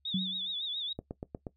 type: tone with vibrato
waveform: sine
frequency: 3600 Hz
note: A7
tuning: 39 cents sharp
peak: -33 dBFS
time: 0.05-0.93 s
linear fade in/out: 5 ms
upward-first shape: sine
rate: 7.2 Hz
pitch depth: 98 cents each way
type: tone with exponential decay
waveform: sine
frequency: 187.9 Hz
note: F#3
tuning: 27 cents sharp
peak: -26 dBFS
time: 0.14-0.54 s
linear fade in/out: 5 ms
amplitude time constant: 86 ms
type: click train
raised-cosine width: 2 ms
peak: -24 dBFS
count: 5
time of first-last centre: 0.99-1.468 s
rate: 8.37 Hz
effects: noise-tail reverb RT60 0.1 s tail -18 dB re dry + added 70 Hz sine -70 dBFS peak until 1.56 s